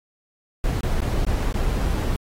brown noise with dropouts, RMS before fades -22 dBFS, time 0.64-2.16 s, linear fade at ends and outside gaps 0 ms, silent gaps 0.808-0.834 / 1.003-1.018 / 1.249-1.268 / 1.526-1.542 s, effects AAC 48 kbps

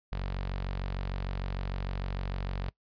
sawtooth tone with notch filter, 46.6 Hz, F#1, 13 cents sharp, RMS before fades -34 dBFS, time 0.12-2.69 s, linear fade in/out 0 ms, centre 310 Hz, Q 1.5, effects noise-tail reverb RT60 0.1 s tail -22 dB re dry + resampled to 11025 Hz

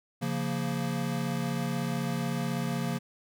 square chord, Bb minor, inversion first, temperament equal, 138.59 / 174.61 / 233.1 Hz, Db3 / F3 / Bb3, 0 / 0 / 0 cents, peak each -34 dBFS, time 0.21-2.99 s, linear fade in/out 20 ms, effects none

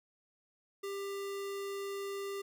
square tone, 396.8 Hz, G4, 21 cents sharp, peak -38 dBFS, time 0.83-2.42 s, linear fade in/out 10 ms, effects none

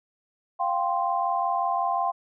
sine chord, F suspended second, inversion none, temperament equal, 698.5 / 784 / 1046.5 Hz, F5 / G5 / C6, 0 / 0 / 0 cents, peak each -27 dBFS, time 0.59-2.12 s, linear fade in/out 20 ms, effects none

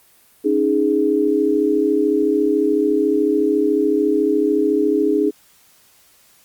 sine chord, C# suspended second, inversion none, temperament equal, 277.2 / 311.1 / 415.3 Hz, C#4 / D#4 / G#4, 0 / 0 / 0 cents, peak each -21 / -18 / -17 dBFS, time 0.44-5.31 s, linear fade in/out 20 ms, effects white hiss -53 dBFS RMS until 6.44 s + Opus 32 kbps

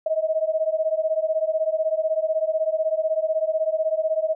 sine beating tone pair, 626 / 642 Hz, D#5 / E5, +10 / -46 cents, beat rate 16 Hz, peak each -23 dBFS, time 0.06-4.35 s, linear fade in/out 5 ms, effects none

